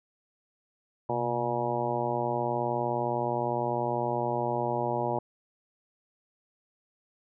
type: harmonic tone with a mistuned harmonic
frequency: 119.7 Hz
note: A#2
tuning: 46 cents sharp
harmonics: 1 / 2 / 3 / 4 / 5 / 6 / 7 / 8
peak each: -36 / -38 / -34 / -36 / -33 / -36 / -33 / -35 dBFS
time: 1.09-5.19 s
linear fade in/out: 5 ms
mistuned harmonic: 1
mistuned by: +120 cents
effects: none